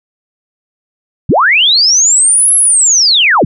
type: linear two-way sweep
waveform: sine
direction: up then down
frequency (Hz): 70.7 to 11190 to 70.7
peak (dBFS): -5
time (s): 1.29-3.45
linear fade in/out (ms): 5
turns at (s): 2.55
effects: none